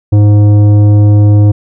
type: tone with tanh clipping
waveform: sine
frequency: 103.8 Hz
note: G#2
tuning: in tune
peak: -4 dBFS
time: 0.12-1.52 s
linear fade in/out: 10 ms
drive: 11 dB
effects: none